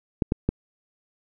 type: clicks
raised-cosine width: 3 ms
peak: -8 dBFS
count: 3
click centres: 0.222 / 0.321 / 0.49 s
effects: none